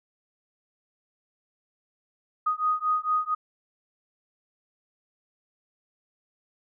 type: beating tone pair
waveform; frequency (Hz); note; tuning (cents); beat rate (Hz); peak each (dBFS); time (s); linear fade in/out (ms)
sine; 1243 / 1247.4; D#6 / D#6; -2 / +4; 4.4; -26; 2.46-3.35; 10
effects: none